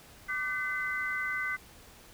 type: tone cluster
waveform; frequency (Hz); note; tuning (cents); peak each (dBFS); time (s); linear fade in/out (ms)
sine; 1175 / 1520 / 2034; D6 / F#6 / C7; +1 / +46 / -50; -39 / -34 / -33; 0.28-1.57; 20
effects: pink hiss -54 dBFS RMS until 2.13 s